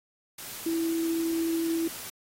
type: tone in noise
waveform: sine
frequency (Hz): 329.6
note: E4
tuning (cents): 0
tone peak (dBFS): -25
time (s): 0.66-1.88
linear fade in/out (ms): 5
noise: white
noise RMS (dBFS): -40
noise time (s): 0.38-2.1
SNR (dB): +12
effects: AAC 48 kbps